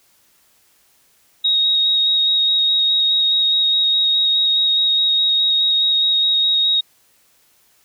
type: tone with vibrato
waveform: sine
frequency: 3766 Hz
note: A#7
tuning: 17 cents sharp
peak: -13 dBFS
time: 1.44-6.81 s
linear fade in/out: 10 ms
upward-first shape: square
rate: 4.8 Hz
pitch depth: 10 cents each way
effects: white hiss -57 dBFS RMS until 7.84 s